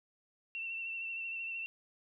sine tone with vibrato, 2700 Hz, E7, 41 cents sharp, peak -37 dBFS, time 0.55-1.66 s, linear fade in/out 0 ms, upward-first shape sine, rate 13 Hz, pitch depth 29 cents each way, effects none

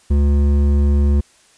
sine tone with hard clipping, 71.5 Hz, D2, 46 cents flat, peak -13 dBFS, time 0.1-1.21 s, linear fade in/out 10 ms, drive 10 dB, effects white hiss -52 dBFS RMS until 1.57 s + resampled to 22050 Hz

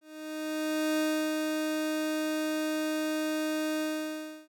30% pulse tone with ADSR envelope, 309.9 Hz, D#4, 7 cents flat, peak -23 dBFS, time 0.01-4.48 s, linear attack 970 ms, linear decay 340 ms, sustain -3 dB, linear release 670 ms, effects none

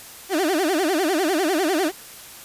30% pulse tone with vibrato, 343.3 Hz, F4, 30 cents flat, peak -16 dBFS, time 0.29-1.92 s, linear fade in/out 50 ms, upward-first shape sine, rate 10 Hz, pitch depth 250 cents each way, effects white hiss -41 dBFS RMS until 2.44 s + resampled to 32000 Hz

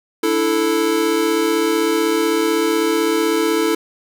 square chord, D suspended second, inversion none, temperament equal, 293.7 / 329.6 / 440 Hz, D4 / E4 / A4, 0 / 0 / 0 cents, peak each -25 / -19 / -19 dBFS, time 0.23-3.75 s, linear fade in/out 5 ms, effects none

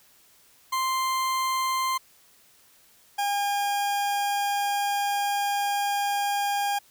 40% pulse tone pair in turn, 1046.5 / 809.8 Hz, C6 / G#5, 0 / -44 cents, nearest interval major third, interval 444 cents, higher first, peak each -23 dBFS, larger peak neither, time 0.72-1.98 / 3.18-6.79 s, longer second, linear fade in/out 10 ms, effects white hiss -58 dBFS RMS until 6.9 s

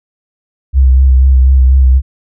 sine tone with vibrato, 65.41 Hz, C2, in tune, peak -3 dBFS, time 0.73-2.02 s, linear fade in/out 50 ms, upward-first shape sine, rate 4.1 Hz, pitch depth 36 cents each way, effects none

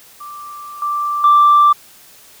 sine tone with level steps, 1174.7 Hz, D6, in tune, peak -29 / -16 / -5 dBFS, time 0.2-1.73 s, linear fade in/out 10 ms, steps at 0.82 / 1.24 s, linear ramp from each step 2 ms, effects tanh soft clip ceiling -3 dBFS + white hiss -44 dBFS RMS until 2.4 s

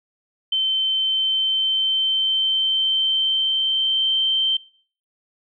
sine tone with pitch glide, 3090 to 3120 Hz, G7 to G7, -26 to -9 cents, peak -17 dBFS, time 0.52-4.57 s, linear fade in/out 5 ms, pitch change +17 cents, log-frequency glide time 0.95-4.14 s, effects noise-tail reverb RT60 0.5 s tail -23 dB re dry

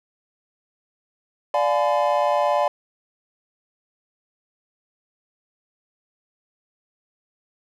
triangle chord, D diminished seventh, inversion none, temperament just, 587.3 / 704.8 / 845.8 / 1014.9 Hz, D5 / F5 / Ab5 / Cb6, 0 / +16 / +31 / +47 cents, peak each -19 / -22 / -22 / -23 dBFS, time 1.54-2.68 s, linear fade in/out 2 ms, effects none

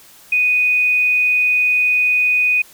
sine tone, 2485 Hz, D#7, 3 cents flat, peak -12 dBFS, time 0.32-2.62 s, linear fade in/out 5 ms, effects white hiss -45 dBFS RMS until 2.73 s

